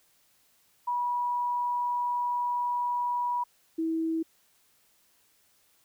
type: tone pair in turn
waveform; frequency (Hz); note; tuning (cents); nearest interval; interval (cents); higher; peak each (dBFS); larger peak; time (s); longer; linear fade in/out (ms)
sine; 972 / 324.4; B5 / E4; -28 / -28; octave + perfect fifth; 1900; first; -26; neither; 0.87-3.44 / 3.78-4.23; first; 10
effects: white hiss -66 dBFS RMS until 5.84 s